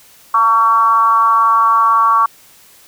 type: tone with frequency modulation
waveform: sine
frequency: 1131 Hz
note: C#6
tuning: 34 cents sharp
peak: -8 dBFS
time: 0.34-2.26 s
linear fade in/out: 5 ms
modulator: 222 Hz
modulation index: 0.67
effects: white hiss -45 dBFS RMS until 2.87 s